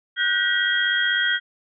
sine tone cluster, 1461 / 1557 / 1914 / 3251 Hz, F#6 / G6 / A#6 / G#7, -22 / -12 / +45 / -38 cents, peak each -24 dBFS, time 0.16-1.4 s, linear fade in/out 50 ms, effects none

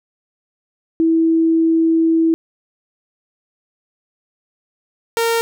sine / sawtooth tone pair in turn, 326.4 / 460.5 Hz, E4 / A#4, -17 / -21 cents, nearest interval tritone, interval 596 cents, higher second, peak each -11 dBFS, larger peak neither, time 1-2.34 / 5.17-5.41 s, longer first, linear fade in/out 0 ms, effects none

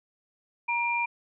sine tone pair together, 947.4 / 2386 Hz, A#5 / D7, +28 / +27 cents, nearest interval octave + major third, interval 1599 cents, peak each -28 / -27 dBFS, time 0.68-1.06 s, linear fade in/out 10 ms, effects none

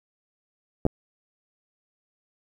clicks, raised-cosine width 2 ms, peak -9 dBFS, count 2, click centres 0.853 / 0.865 s, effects 8-bit

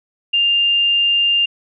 sine tone, 2800 Hz, F7, 4 cents sharp, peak -12 dBFS, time 0.33-1.46 s, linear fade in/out 10 ms, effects none

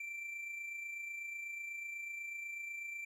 triangle tone with amplitude modulation, 2349 Hz, D7, in tune, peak -38 dBFS, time 0-3.05 s, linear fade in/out 5 ms, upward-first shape sine, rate 28.1 Hz, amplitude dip 40%, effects none

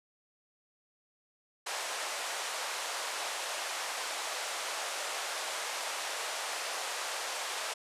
pink band-pass noise, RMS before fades -37 dBFS, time 1.66-7.74 s, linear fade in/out 10 ms, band 570 to 9800 Hz, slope 24 dB/octave, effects resampled to 32000 Hz

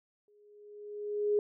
sine tone with exponential growth, 415.3 Hz, G#4, in tune, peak -23 dBFS, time 0.28-1.39 s, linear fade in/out 1 ms, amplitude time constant 240 ms, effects none

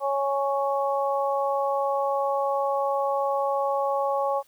harmonic tone, 277.2 Hz, C#4, in tune, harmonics 2 / 3 / 4, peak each -25 / -27 / -29 dBFS, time 0-4.43 s, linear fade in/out 50 ms, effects white hiss -61 dBFS RMS until 4.47 s

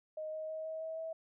sine tone with pitch steps, 622.3 / 627.4 / 632.4 / 637.6 / 642.8 / 648 Hz, D#5 / D#5 / D#5 / D#5 / E5 / E5, 0 / +14 / +28 / +42 / -44 / -30 cents, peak -38 dBFS, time 0.17-1.13 s, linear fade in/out 5 ms, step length 160 ms, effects none

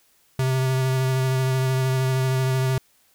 square tone with vibrato, 130.81 Hz, C3, in tune, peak -20 dBFS, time 0.39-2.78 s, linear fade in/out 2 ms, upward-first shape sine, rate 13 Hz, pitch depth 16 cents each way, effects white hiss -61 dBFS RMS until 3.14 s

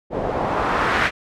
white noise with low-pass filter sweep, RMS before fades -21 dBFS, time 0.1-1.11 s, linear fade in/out 50 ms, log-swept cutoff 510 to 2000 Hz, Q 1.6, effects none

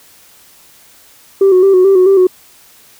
sine tone with vibrato, 378.8 Hz, F#4, 41 cents sharp, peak -3 dBFS, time 1.41-2.27 s, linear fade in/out 5 ms, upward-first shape square, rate 4.6 Hz, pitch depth 52 cents each way, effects tanh soft clip ceiling -2 dBFS + white hiss -44 dBFS RMS until 2.99 s

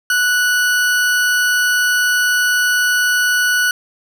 40% pulse tone, 1476 Hz, F#6, 5 cents flat, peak -12 dBFS, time 0.1-3.71 s, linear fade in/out 2 ms, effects none

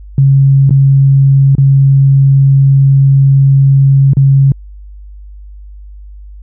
sine tone with dropouts, 137 Hz, C#3, 20 cents flat, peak -3 dBFS, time 0.18-4.52 s, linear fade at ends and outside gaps 2 ms, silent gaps 0.695-0.707 / 1.552-1.582 / 4.134-4.169 s, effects added 50 Hz sine -28 dBFS peak until 6.42 s

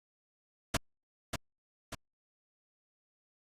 pink noise with echo, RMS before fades -28 dBFS, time 0.74-0.77 s, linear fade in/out 5 ms, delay 590 ms, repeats 2, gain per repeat -6 dB, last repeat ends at 1.95 s, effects low-pass 9000 Hz 12 dB/octave + Opus 48 kbps

